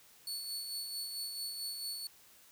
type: tone with tremolo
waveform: sawtooth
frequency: 4435 Hz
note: C#8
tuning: in tune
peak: -34 dBFS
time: 0.27-2.07 s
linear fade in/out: 2 ms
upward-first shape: sine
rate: 4.5 Hz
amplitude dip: 40%
effects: white hiss -61 dBFS RMS until 2.51 s